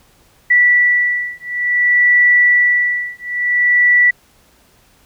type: beating tone pair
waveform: sine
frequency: 1958 / 1958.56 Hz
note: B6 / B6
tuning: -15 / -15 cents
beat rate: 0.56 Hz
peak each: -13 dBFS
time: 0.5-4.11 s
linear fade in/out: 10 ms
effects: pink hiss -52 dBFS RMS until 5.05 s